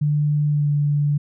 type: tone with pitch glide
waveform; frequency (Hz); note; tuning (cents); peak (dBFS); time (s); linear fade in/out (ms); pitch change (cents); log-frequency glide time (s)
sine; 148.2 to 145.91; D3 to D3; +16 to -11; -16; 0.01-1.18; 10; -27; 0.49-0.69
effects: none